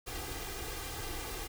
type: noise with comb filter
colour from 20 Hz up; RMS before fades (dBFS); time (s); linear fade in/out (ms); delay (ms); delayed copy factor
pink; -40; 0.06-1.48; 20; 2.5; +0.8
effects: none